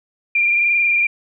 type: tone with frequency modulation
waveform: sine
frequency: 2393 Hz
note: D7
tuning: 32 cents sharp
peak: -13 dBFS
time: 0.35-1.07 s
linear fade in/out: 5 ms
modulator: 21.8 Hz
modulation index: 2
effects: none